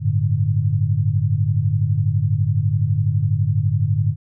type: chord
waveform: sine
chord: G suspended second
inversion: none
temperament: equal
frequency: 98 / 110 / 146.83 Hz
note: G2 / A2 / D3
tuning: 0 / 0 / 0 cents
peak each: -20 / -19 / -21 dBFS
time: 0-4.16 s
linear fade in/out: 50 ms
effects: none